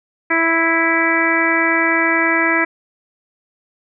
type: harmonic tone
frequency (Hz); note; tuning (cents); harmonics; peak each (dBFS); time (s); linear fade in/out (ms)
329.6; E4; 0; 1 / 2 / 3 / 4 / 5 / 6 / 7; -20 / -24 / -23 / -23 / -20 / -18 / -21; 0.3-2.65; 10
effects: none